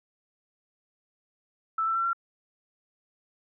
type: tone with pitch steps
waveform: sine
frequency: 1318.5 / 1334.6 / 1350.9 / 1367.4 Hz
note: E6 / E6 / E6 / F6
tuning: 0 / +21 / +42 / -37 cents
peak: -24 dBFS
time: 1.78-2.132 s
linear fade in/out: 5 ms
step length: 88 ms
effects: none